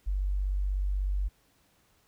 sine tone, 48.18 Hz, G1, 29 cents flat, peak -26 dBFS, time 0.06-1.29 s, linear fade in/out 20 ms, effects pink hiss -67 dBFS RMS until 2.07 s

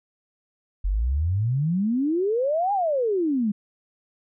sine exponential two-way sweep, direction up then down, 43.65 to 830.6 to 198.8 Hz, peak -20 dBFS, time 0.84-3.52 s, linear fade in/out 10 ms, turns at 2.73 s, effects none

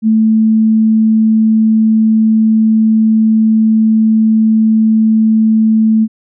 sine tone, 220 Hz, A3, in tune, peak -6 dBFS, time 0.02-6.08 s, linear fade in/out 50 ms, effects none

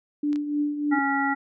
sine tone with tremolo, 293.7 Hz, D4, in tune, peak -20 dBFS, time 0.23-0.99 s, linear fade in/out 5 ms, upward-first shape triangle, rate 3.3 Hz, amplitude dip 65%
clicks, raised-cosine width 0.2 ms, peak -25 dBFS, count 2, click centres 0.33 / 0.359 s
harmonic tone, 277.2 Hz, C#4, in tune, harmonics 1 / 3 / 5 / 7, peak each -26 / -26 / -28 / -28 dBFS, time 0.91-1.35 s, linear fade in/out 20 ms
effects none

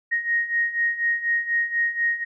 sine beating tone pair, 1868 / 1872.1 Hz, A#6 / A#6, +3 / +7 cents, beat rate 4.1 Hz, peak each -26 / -22 dBFS, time 0.11-2.25 s, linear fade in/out 20 ms, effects none

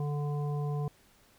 harmonic tone, 146.3 Hz, D3, 6 cents flat, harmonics 1 / 3 / 5 / 7, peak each -30 / -40 / -44 / -47 dBFS, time 0-0.88 s, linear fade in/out 2 ms, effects pink hiss -63 dBFS RMS until 1.38 s

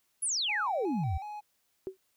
sine exponential sweep, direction down, 11240 to 67.8 Hz, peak -28 dBFS, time 0.22-1.18 s, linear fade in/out 10 ms
triangle tone with vibrato, 804 Hz, G5, 44 cents sharp, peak -36 dBFS, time 0.48-1.41 s, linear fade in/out 20 ms, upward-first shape square, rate 2.7 Hz, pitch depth 73 cents each way
sine tone with exponential decay, 379.8 Hz, F#4, 45 cents sharp, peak -29 dBFS, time 1.87-1.97 s, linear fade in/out 0 ms, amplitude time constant 21 ms
effects white hiss -74 dBFS RMS until 2.16 s

